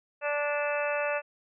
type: harmonic tone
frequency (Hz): 292.1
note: D4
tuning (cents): -9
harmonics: 2 / 3 / 4 / 5 / 6 / 7 / 8 / 9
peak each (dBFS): -29 / -37 / -38 / -36 / -38 / -43 / -43 / -35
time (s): 0.21-1.22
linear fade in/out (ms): 50
effects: none